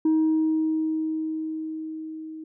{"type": "tone with level ramp", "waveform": "sine", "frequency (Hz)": 315.7, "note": "D#4", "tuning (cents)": 25, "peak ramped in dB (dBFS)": [-15, -35], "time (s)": [0.05, 2.44], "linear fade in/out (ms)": 5, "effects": ["tanh soft clip ceiling -16 dBFS"]}